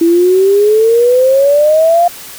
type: exponential sweep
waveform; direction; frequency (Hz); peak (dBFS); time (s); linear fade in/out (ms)
sine; up; 329.6 to 705; -5; 0.01-2.08; 5
effects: white hiss -30 dBFS RMS until 2.38 s